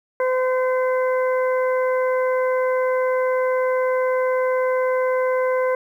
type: harmonic tone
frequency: 512 Hz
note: C5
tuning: 38 cents flat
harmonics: 1 / 2 / 3 / 4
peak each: -18 / -26 / -31 / -33 dBFS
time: 0.2-5.75 s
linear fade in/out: 2 ms
effects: 9-bit